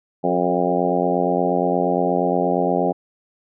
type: harmonic tone with a mistuned harmonic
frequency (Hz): 88.5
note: F2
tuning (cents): +23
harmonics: 2 / 3 / 4 / 5 / 6 / 7 / 8 / 9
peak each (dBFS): -25 / -25 / -25 / -25 / -25 / -25 / -25 / -25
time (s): 0.23-2.93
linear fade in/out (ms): 20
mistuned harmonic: 4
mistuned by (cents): +25
effects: none